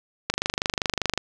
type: click train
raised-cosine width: 0.2 ms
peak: -5 dBFS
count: 23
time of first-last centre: 0.3-1.176 s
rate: 25.1 Hz
effects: none